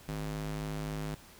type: tone with high-pass filter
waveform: square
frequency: 51.91 Hz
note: G#1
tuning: in tune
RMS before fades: -37 dBFS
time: 0.08-1.15 s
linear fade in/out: 5 ms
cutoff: 110 Hz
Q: 1.4
effects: pink hiss -55 dBFS RMS until 1.39 s